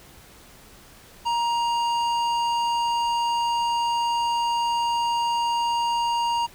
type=tone with hard clipping; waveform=triangle; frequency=940 Hz; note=A#5; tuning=14 cents sharp; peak=-23 dBFS; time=1.25-6.47 s; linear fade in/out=20 ms; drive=16 dB; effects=pink hiss -49 dBFS RMS until 6.54 s